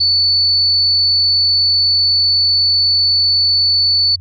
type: tone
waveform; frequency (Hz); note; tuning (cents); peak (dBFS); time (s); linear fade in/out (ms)
sine; 4476; C#8; +16; -10; 0-4.16; 10
effects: added 89 Hz sine -30 dBFS peak until 4.2 s